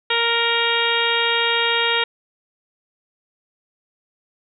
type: harmonic tone with a mistuned harmonic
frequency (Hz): 466.2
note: A#4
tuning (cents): 0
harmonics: 1 / 2 / 3 / 4 / 5 / 6 / 7 / 8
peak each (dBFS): -25 / -25 / -25 / -25 / -25 / -25 / -25 / -25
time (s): 0.1-2.04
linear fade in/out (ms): 5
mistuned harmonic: 6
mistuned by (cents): +17
effects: none